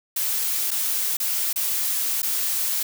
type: noise with dropouts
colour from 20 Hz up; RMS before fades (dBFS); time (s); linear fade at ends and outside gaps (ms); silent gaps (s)
blue; -24; 0.16-2.83; 5; 0.707-0.713 / 1.17-1.2 / 1.53-1.559 / 2.22-2.229
effects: none